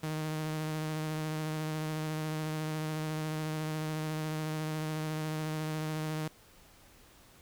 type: tone with vibrato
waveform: sawtooth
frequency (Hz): 155.56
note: D#3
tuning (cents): 0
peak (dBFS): -29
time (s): 0.03-6.28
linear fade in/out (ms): 5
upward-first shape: sine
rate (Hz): 14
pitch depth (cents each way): 16
effects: pink hiss -59 dBFS RMS until 7.41 s